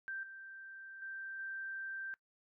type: tone with level steps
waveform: sine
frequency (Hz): 1568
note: G6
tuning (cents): 0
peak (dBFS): -39 / -48 / -42 / -40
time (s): 0.08-2.14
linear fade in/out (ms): 0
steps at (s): 0.23 / 1.02 / 1.39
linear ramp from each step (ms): 2
effects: noise-tail reverb RT60 0.1 s tail -21 dB re dry